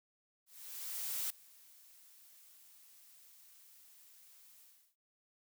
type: noise with ADSR envelope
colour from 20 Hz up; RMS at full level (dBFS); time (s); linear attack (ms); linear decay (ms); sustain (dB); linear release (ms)
blue; -37; 0.46-4.96; 840; 5; -24; 340
effects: noise-tail reverb RT60 0.1 s tail -26 dB re dry